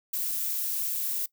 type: noise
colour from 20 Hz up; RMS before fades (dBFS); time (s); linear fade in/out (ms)
violet; -30; 0.13-1.26; 5
effects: noise-tail reverb RT60 0.1 s tail -20 dB re dry